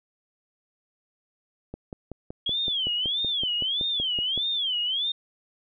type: click train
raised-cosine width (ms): 2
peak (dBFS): -22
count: 15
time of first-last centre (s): 1.74-4.377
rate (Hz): 5.31
type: tone with vibrato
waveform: sine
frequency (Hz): 3243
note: G#7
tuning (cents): -42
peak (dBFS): -24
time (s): 2.46-5.12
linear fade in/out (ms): 5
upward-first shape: sine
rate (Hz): 1.6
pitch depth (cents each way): 210
effects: none